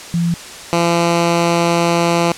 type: tone pair in turn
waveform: sine / 10% pulse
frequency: 170.2 / 170.2 Hz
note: F3 / F3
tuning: -44 / -44 cents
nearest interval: unison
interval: 0 cents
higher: neither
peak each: -13 / -4 dBFS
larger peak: second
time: 0.14-0.34 / 0.73-2.32 s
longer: second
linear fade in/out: 0 ms
effects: white hiss -32 dBFS RMS until 2.37 s + low-pass 8000 Hz 12 dB/octave